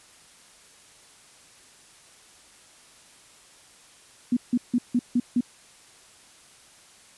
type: tone bursts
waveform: sine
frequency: 243.8 Hz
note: B3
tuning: 22 cents flat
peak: -18 dBFS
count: 6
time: 4.32-5.408 s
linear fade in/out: 5 ms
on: 48 ms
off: 160 ms
effects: white hiss -53 dBFS RMS until 7.17 s + resampled to 24000 Hz